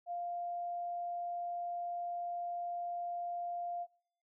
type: tone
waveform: sine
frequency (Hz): 698.5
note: F5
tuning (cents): 0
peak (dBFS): -36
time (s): 0.06-3.87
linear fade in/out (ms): 50
effects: noise-tail reverb RT60 0.7 s tail -26 dB re dry